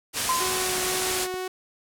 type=low-pass noise; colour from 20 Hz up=white; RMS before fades=-28 dBFS; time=0.13-1.28 s; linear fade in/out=50 ms; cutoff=11000 Hz; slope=24 dB/octave
type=tone with exponential decay; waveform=sine; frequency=1029 Hz; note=C6; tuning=29 cents flat; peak=-20 dBFS; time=0.29-0.94 s; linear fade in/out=2 ms; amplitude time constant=140 ms
type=tone with vibrato; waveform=sawtooth; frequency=370 Hz; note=F#4; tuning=in tune; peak=-25 dBFS; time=0.4-1.48 s; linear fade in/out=5 ms; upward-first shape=triangle; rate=2 Hz; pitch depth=10 cents each way
type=clicks; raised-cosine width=2 ms; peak=-28 dBFS; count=3; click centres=0.781 / 1.113 / 1.341 s
effects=none